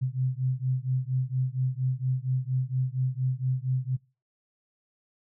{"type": "beating tone pair", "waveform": "sine", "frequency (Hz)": [127.2, 131.5], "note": ["C3", "C3"], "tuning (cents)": [-48, 9], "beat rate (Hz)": 4.3, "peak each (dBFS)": -28, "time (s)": [0.01, 3.97], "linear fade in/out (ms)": 20, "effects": ["noise-tail reverb RT60 0.3 s tail -22 dB re dry"]}